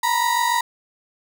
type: tone pair together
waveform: 35% pulse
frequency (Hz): 932.1 / 979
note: A#5 / B5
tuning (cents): 0 / -15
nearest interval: minor second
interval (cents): 85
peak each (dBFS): -19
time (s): 0.03-0.61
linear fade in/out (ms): 5
effects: none